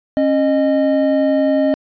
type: tone pair together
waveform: triangle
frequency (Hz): 272.9 / 616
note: C#4 / D#5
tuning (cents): -27 / -17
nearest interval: octave + major second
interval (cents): 1410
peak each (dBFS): -13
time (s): 0.17-1.74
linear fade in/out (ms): 0
effects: resampled to 11025 Hz